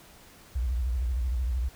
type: tone with vibrato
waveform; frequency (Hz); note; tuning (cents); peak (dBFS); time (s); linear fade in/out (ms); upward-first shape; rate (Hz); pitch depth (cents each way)
sine; 61.74; B1; 0; -25; 0.55-1.69; 10; sine; 13; 170
effects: pink hiss -53 dBFS RMS until 1.75 s